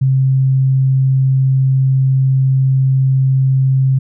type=tone; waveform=sine; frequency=132.9 Hz; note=C3; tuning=27 cents sharp; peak=-9 dBFS; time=0.01-3.99 s; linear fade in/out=10 ms; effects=none